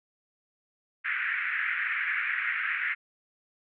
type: band-pass noise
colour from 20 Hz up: pink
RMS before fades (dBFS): -30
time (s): 1.04-2.95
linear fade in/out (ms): 20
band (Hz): 1500 to 2300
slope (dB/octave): 48
effects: none